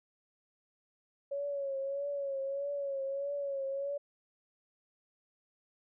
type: tone with vibrato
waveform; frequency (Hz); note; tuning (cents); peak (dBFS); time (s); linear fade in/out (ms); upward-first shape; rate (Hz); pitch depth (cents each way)
sine; 556; C#5; +5; -33; 1.31-3.98; 10; triangle; 1.6; 56
effects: none